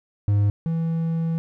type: tone pair in turn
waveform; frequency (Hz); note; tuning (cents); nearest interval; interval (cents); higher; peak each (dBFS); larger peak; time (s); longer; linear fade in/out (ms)
triangle; 102.3 / 164.28; G#2 / E3; -26 / -6; minor sixth; 820; second; -14 / -19; first; 0.28-0.5 / 0.66-1.38; second; 0
effects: none